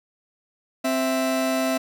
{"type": "tone pair together", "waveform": "40% pulse", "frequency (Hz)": [261.6, 659.3], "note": ["C4", "E5"], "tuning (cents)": [0, 0], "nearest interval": "octave + major third", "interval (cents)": 1600, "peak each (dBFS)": -23, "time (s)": [0.84, 1.78], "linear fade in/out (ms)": 10, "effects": []}